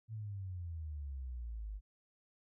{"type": "exponential sweep", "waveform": "sine", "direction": "down", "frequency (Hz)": [113.4, 49], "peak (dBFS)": -40, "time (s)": [0.08, 1.81], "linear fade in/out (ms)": 50, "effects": []}